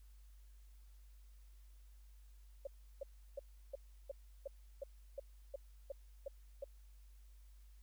sine tone bursts, 554.4 Hz, C#5, in tune, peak -40 dBFS, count 12, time 2.65-6.642 s, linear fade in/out 5 ms, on 21 ms, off 340 ms, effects added 50 Hz sine -57 dBFS peak until 7.82 s + white hiss -75 dBFS RMS until 7.82 s

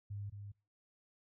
sine tone with echo, 101.5 Hz, G#2, 39 cents flat, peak -40 dBFS, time 0.1-0.3 s, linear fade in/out 10 ms, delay 220 ms, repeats 1, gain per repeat -5 dB, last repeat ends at 0.52 s, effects noise-tail reverb RT60 0.3 s tail -24 dB re dry

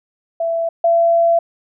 sine tone pair in turn, 666 / 674.9 Hz, E5 / E5, +18 / +41 cents, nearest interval unison, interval 23 cents, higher second, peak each -16 / -10 dBFS, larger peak second, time 0.4-0.69 / 0.84-1.39 s, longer second, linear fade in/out 5 ms, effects none

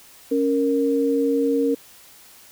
sine tone pair together, 277.2 / 465.3 Hz, C#4 / A#4, 0 / -3 cents, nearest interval major sixth, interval 897 cents, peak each -20 dBFS, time 0.31-1.75 s, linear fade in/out 10 ms, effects white hiss -48 dBFS RMS until 2.51 s

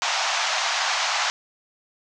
pink band-pass noise, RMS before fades -24 dBFS, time 0.02-1.3 s, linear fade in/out 0 ms, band 680 to 6700 Hz, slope 48 dB/octave, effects none

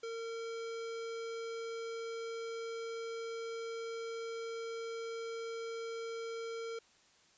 square tone, 457.2 Hz, A#4, 34 cents flat, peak -40 dBFS, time 0.03-6.79 s, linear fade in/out 5 ms, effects white hiss -66 dBFS RMS until 7.37 s + resampled to 16000 Hz

